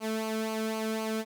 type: tone with flanger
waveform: sawtooth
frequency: 220 Hz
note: A3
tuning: in tune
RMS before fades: -32 dBFS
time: 0-1.25 s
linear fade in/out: 50 ms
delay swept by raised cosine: 0.55 to 1.12 ms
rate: 3.9 Hz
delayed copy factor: -0.65
effects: none